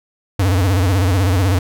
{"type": "tone with vibrato", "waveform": "square", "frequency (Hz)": 93.7, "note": "F#2", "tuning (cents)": 22, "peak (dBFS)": -13, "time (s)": [0.39, 1.59], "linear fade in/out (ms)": 5, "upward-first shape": "sine", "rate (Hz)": 16, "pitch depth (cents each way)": 140, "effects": []}